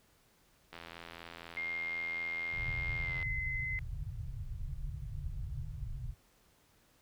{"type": "click train", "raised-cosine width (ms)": 0.3, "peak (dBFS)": -30, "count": 211, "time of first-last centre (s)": [0.73, 3.227], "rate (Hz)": 84.1}
{"type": "tone with pitch glide", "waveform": "sine", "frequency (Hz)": [2120, 2051], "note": ["C7", "C7"], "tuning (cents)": [22, -35], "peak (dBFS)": -35, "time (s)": [1.57, 3.79], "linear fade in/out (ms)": 0, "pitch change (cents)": -57, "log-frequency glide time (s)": [3, 3.18]}
{"type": "low-pass noise", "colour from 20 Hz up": "pink", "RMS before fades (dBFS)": -40, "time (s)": [2.52, 6.15], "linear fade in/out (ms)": 50, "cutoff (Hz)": 150, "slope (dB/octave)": 96}
{"effects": ["pink hiss -68 dBFS RMS until 7.01 s"]}